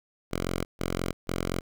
5% pulse tone bursts, 44.31 Hz, F1, 26 cents sharp, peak -17 dBFS, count 3, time 0.31-1.61 s, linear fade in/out 20 ms, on 340 ms, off 140 ms, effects none

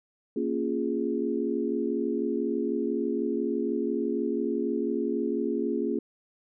sine chord, Bb minor seventh, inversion none, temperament equal, 233.1 / 277.2 / 349.2 / 415.3 Hz, Bb3 / Db4 / F4 / Ab4, 0 / 0 / 0 / 0 cents, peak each -31 dBFS, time 0.36-5.99 s, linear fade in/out 5 ms, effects none

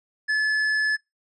sine tone with hard clipping, 1724 Hz, A6, 36 cents flat, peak -21 dBFS, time 0.28-0.97 s, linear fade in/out 20 ms, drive 6 dB, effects noise-tail reverb RT60 0.2 s tail -24 dB re dry + resampled to 24000 Hz

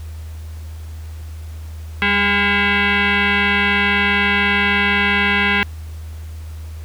sine tone with frequency modulation, 199.5 Hz, G3, 31 cents sharp, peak -13 dBFS, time 2.02-5.63 s, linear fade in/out 0 ms, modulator 608 Hz, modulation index 4.4, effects added 79 Hz sine -28 dBFS peak until 6.84 s + pink hiss -46 dBFS RMS until 6.84 s

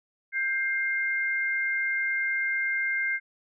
sine tone pair together, 1581 / 2110 Hz, G6 / C7, +14 / +14 cents, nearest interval perfect fourth, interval 500 cents, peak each -28 / -27 dBFS, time 0.32-3.2 s, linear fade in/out 50 ms, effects none

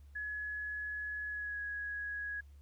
sine tone with pitch glide, 1693 to 1665.8 Hz, G#6 to G#6, +33 to +5 cents, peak -37 dBFS, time 0.15-2.41 s, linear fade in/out 10 ms, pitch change -28 cents, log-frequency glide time 1.28-1.59 s, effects added 71 Hz sine -53 dBFS peak until 2.61 s + pink hiss -74 dBFS RMS until 2.61 s

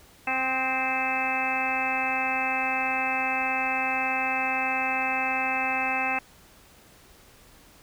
harmonic tone with a mistuned harmonic, 261.6 Hz, C4, in tune, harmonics 1 / 2 / 3 / 4 / 5 / 6 / 7 / 8 / 9 / 10, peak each -37 / -39 / -29 / -36 / -37 / -35 / -39 / -33 / -39 / -28 dBFS, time 0.27-6.19 s, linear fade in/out 5 ms, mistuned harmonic 5, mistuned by -36 cents, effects pink hiss -54 dBFS RMS until 7.82 s

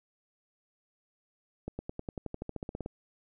accelerating click train, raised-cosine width 2 ms, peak -23 dBFS, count 16, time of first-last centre 1.68-2.861 s, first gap 110 ms, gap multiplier 0.95, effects none

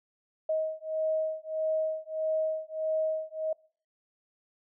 sine beating tone pair, 630 / 631.6 Hz, D#5 / D#5, +21 / +26 cents, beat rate 1.6 Hz, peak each -31 dBFS, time 0.49-3.53 s, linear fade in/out 5 ms, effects noise-tail reverb RT60 0.5 s tail -25 dB re dry

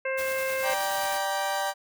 harmonic tone, 529 Hz, C5, 19 cents sharp, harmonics 1 / 2 / 3 / 4 / 5, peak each -28 / -38 / -34 / -34 / -38 dBFS, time 0.05-0.74 s, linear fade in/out 5 ms
white noise with tremolo, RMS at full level -37 dBFS, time 0.17-1.19 s, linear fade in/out 20 ms, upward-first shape square, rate 9.5 Hz, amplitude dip 25%
30% pulse chord, G minor, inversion second, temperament equal with one note detuned, 587.3 / 784 / 950.3 Hz, D5 / G5 / Bb5, 0 / 0 / +33 cents, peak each -29 / -26 / -31 dBFS, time 0.62-1.74 s, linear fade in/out 50 ms
effects none

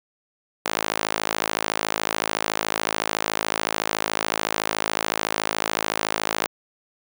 sawtooth tone with high-pass filter, 53.8 Hz, A1, 38 cents flat, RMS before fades -26 dBFS, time 0.65-6.47 s, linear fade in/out 5 ms, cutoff 620 Hz, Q 0.63, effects none

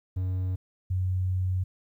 triangle / sine tone pair in turn, 92.5 / 92.5 Hz, F#2 / F#2, 0 / 0 cents, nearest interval unison, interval 0 cents, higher neither, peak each -24 dBFS, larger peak neither, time 0.16-0.56 / 0.9-1.64 s, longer second, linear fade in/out 10 ms, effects 11-bit

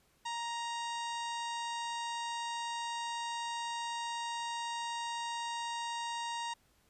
harmonic tone, 936 Hz, A#5, 7 cents sharp, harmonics 1 / 2 / 3 / 4 / 5 / 6 / 7 / 8 / 9, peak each -37 / -46 / -47 / -46 / -53 / -53 / -53 / -55 / -54 dBFS, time 0.25-6.54 s, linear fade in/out 10 ms, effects pink hiss -70 dBFS RMS until 6.89 s + resampled to 32000 Hz

